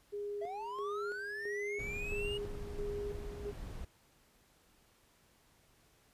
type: tone with tremolo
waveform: sine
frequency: 409.8 Hz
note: G#4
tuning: 23 cents flat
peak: -37 dBFS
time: 0.12-3.52 s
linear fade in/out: 20 ms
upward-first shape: square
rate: 1.5 Hz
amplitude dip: 65%
type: linear sweep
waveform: triangle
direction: up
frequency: 642 to 2893 Hz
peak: -38 dBFS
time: 0.41-2.38 s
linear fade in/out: 10 ms
type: noise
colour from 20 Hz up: brown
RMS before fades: -43 dBFS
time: 1.79-3.85 s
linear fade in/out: 5 ms
effects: pink hiss -68 dBFS RMS until 6.13 s + resampled to 32000 Hz